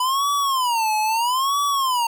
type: tone with vibrato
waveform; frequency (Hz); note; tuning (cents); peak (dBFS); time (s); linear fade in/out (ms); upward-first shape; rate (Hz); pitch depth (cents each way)
square; 990; B5; +4; -19; 0-2.07; 5; sine; 0.77; 250
effects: none